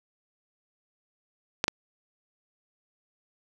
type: clicks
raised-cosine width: 0.2 ms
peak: -6 dBFS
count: 2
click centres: 1.641 / 1.681 s
effects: none